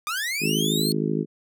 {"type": "linear sweep", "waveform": "sawtooth", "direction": "up", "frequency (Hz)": [1174.7, 4365], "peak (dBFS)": -22, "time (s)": [0.07, 0.92], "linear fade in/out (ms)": 0}
{"type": "tone with exponential decay", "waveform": "10% pulse", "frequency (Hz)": 4942, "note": "D#8", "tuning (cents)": -13, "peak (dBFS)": -26, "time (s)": [0.17, 0.42], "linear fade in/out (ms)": 2, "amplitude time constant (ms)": 53}
{"type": "harmonic tone", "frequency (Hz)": 53.1, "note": "G#1", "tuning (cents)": 39, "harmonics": [3, 4, 5, 6, 7, 8], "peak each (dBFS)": [-27, -28, -29, -30, -30, -31], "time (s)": [0.4, 1.26], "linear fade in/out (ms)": 50}
{"effects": []}